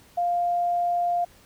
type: tone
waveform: sine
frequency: 700 Hz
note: F5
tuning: 4 cents sharp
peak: -21 dBFS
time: 0.17-1.25 s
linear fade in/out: 10 ms
effects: pink hiss -55 dBFS RMS until 1.45 s